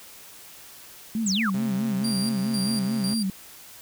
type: tone with vibrato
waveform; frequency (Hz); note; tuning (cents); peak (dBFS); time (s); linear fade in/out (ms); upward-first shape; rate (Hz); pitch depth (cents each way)
sine; 207.7; G#3; 0; -23; 1.15-3.3; 2; sine; 4.6; 160
type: exponential sweep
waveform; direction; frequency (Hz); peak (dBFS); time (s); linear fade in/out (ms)
sine; down; 8220 to 1062; -24; 1.26-1.5; 5
type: tone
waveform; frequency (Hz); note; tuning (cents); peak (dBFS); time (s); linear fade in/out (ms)
sawtooth; 133.1; C3; +30; -29; 1.54-3.14; 5
type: tone with tremolo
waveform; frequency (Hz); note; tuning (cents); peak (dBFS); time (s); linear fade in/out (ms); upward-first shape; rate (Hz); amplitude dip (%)
30% pulse; 4738; D8; +14; -26; 2.04-3.23; 5; square; 2; 75
effects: white hiss -46 dBFS RMS until 3.81 s